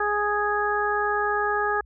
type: harmonic tone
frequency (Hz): 415.3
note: G#4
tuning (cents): 0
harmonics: 1 / 2 / 3 / 4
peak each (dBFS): -27 / -27 / -27 / -27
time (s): 0-1.81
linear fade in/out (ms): 5
effects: added 60 Hz sine -48 dBFS peak until 1.85 s